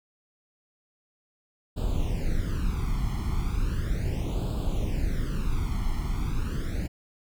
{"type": "noise with flanger", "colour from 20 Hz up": "brown", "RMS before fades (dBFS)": -27, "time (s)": [1.76, 6.88], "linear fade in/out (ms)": 20, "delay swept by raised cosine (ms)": [0.25, 0.95], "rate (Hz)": 0.36, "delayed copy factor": 0.9, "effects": []}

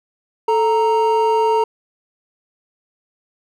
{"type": "tone pair together", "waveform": "triangle", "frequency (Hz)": [438.7, 929.6], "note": ["A4", "A#5"], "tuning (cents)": [-5, -5], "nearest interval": "octave + minor second", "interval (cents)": 1300, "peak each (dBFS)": -14, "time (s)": [0.48, 1.64], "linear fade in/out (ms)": 5, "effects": []}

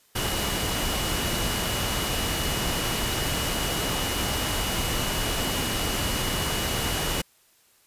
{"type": "tone in noise", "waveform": "sine", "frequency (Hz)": 2925, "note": "F#7", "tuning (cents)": -21, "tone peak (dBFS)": -34, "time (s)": [0.15, 7.22], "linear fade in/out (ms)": 10, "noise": "pink", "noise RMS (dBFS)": -27, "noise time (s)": [0.15, 7.22], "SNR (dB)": -10, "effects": ["white hiss -61 dBFS RMS until 7.86 s", "resampled to 32000 Hz"]}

